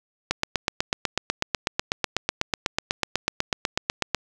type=click train; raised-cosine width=0.2 ms; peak=-4 dBFS; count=32; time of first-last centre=0.31-4.147 s; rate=8.08 Hz; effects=7-bit